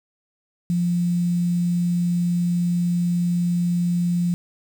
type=tone with quantisation; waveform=sine; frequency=174.61 Hz; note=F3; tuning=in tune; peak=-18 dBFS; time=0.7-4.34 s; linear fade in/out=0 ms; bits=7; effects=none